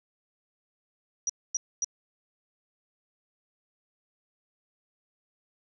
sine tone bursts, 5800 Hz, F#8, 35 cents flat, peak -25 dBFS, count 3, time 1.27-1.845 s, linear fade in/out 2 ms, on 25 ms, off 250 ms, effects none

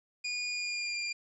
25% pulse tone with pitch glide, 2443 to 2395 Hz, D#7 to D7, -32 to +33 cents, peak -29 dBFS, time 0.24-1.13 s, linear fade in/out 10 ms, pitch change -35 cents, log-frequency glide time 0.5-0.96 s, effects resampled to 22050 Hz + 11-bit

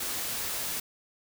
white noise, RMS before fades -33 dBFS, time 0-0.8 s, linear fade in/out 5 ms, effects none

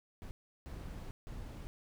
brown noise bursts at uneven times, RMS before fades -45 dBFS, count 3, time 0.22-0.31 / 0.66-1.11 / 1.27-1.67 s, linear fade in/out 0 ms, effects none

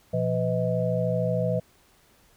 sine tone cluster, 120 / 173.2 / 502 / 633 Hz, B2 / F3 / B4 / D#5, -49 / -14 / +28 / +30 cents, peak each -28 dBFS, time 0.13-1.6 s, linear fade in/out 10 ms, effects pink hiss -60 dBFS RMS until 2.36 s

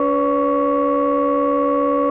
sine tone cluster, 285.2 / 498.1 / 568 / 1121 Hz, C#4 / B4 / C#5 / C#6, +49 / +15 / +42 / +19 cents, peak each -19 dBFS, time 0-2.1 s, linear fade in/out 2 ms, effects tanh soft clip ceiling -9 dBFS

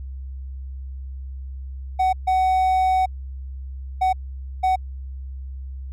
triangle tone bursts at uneven times, 750 Hz, F#5, 23 cents sharp, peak -14 dBFS, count 4, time 1.99-2.13 / 2.27-3.06 / 4.01-4.13 / 4.63-4.76 s, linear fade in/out 10 ms, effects added 66 Hz sine -30 dBFS peak until 5.92 s

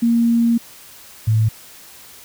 sine tone pair in turn, 233.1 / 110.01 Hz, A#3 / A2, 0 / 0 cents, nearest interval octave + minor second, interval 1300 cents, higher first, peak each -12 dBFS, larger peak neither, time 0.02-0.58 / 1.27-1.49 s, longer first, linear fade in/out 10 ms, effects white hiss -42 dBFS RMS until 2.24 s

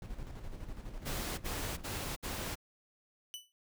brown noise with tremolo, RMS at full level -42 dBFS, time 0.02-1.84 s, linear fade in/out 2 ms, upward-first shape square, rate 12 Hz, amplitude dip 45%
pink noise bursts, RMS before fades -39 dBFS, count 4, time 1.05-2.556 s, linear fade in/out 20 ms, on 330 ms, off 62 ms
sawtooth tone with exponential decay, 2980 Hz, F#7, 12 cents sharp, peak -35 dBFS, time 3.34-3.52 s, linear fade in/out 0 ms, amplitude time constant 37 ms
effects none

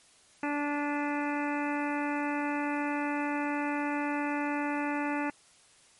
harmonic tone with a mistuned harmonic, 290.8 Hz, D4, 17 cents flat, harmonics 1 / 2 / 3 / 4 / 5 / 6 / 7 / 8 / 9, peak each -31 / -39 / -35 / -42 / -40 / -41 / -42 / -45 / -44 dBFS, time 0.43-5.3 s, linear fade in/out 2 ms, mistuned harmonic 8, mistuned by +65 cents, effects white hiss -60 dBFS RMS until 5.99 s + MP3 48 kbps

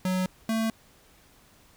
square tone pair in turn, 185 / 223.4 Hz, F#3 / A3, 0 / +27 cents, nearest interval minor third, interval 327 cents, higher second, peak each -25 dBFS, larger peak neither, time 0.05-0.26 / 0.49-0.7 s, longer neither, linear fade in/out 2 ms, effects pink hiss -58 dBFS RMS until 1.76 s

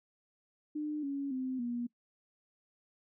sine tone with pitch steps, 300.8 / 279 / 258.9 / 240.1 Hz, D4 / C#4 / C4 / B3, +42 / +11 / -18 / -49 cents, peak -33 dBFS, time 0.75-1.87 s, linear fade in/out 10 ms, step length 280 ms, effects noise-tail reverb RT60 0.1 s tail -22 dB re dry

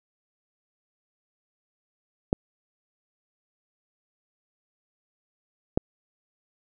clicks, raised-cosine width 2 ms, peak -7 dBFS, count 2, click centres 2.329 / 5.775 s, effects none

